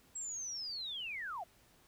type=linear sweep; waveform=sine; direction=down; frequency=7740 to 631 Hz; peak=-39 dBFS; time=0.15-1.44 s; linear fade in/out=10 ms; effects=pink hiss -66 dBFS RMS until 1.87 s